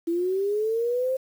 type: linear sweep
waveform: sine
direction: up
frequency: 330.6 to 530 Hz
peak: -22 dBFS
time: 0.07-1.17 s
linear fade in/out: 10 ms
effects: 8-bit